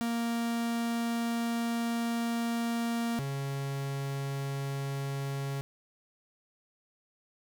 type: tone pair in turn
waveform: 45% pulse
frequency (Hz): 233.1 / 138.2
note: A#3 / C#3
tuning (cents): 0 / -5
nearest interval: major sixth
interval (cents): 905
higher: first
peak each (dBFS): -29 / -32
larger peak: first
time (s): 0.01-3.19 / 3.19-5.61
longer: first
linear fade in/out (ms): 0
effects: 11-bit